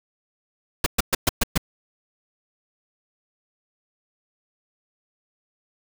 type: noise bursts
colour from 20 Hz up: pink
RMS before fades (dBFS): -18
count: 6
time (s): 0.84-1.578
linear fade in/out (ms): 5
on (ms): 23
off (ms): 120
effects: none